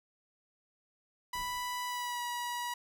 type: tone with pitch glide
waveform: sawtooth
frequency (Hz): 987.8 to 966.9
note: B5 to B5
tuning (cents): 0 to -37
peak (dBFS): -31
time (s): 1.33-2.74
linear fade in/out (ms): 5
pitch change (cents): -37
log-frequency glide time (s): 1.86-2.23
type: noise with exponential decay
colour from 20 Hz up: brown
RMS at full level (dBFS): -47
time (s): 1.35-2.09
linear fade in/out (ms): 2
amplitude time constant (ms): 160
effects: none